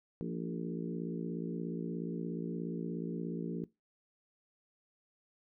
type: harmonic tone with a mistuned harmonic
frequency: 56.9 Hz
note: A#1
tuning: 41 cents flat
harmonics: 3 / 4 / 5 / 6 / 7 / 8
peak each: -39 / -41 / -43 / -45 / -46 / -47 dBFS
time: 0.21-3.64 s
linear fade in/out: 0 ms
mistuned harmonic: 5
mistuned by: +30 cents
effects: noise-tail reverb RT60 0.2 s tail -19 dB re dry